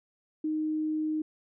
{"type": "tone", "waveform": "sine", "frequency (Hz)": 310, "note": "D#4", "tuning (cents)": -6, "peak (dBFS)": -27, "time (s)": [0.44, 1.22], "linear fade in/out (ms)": 5, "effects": []}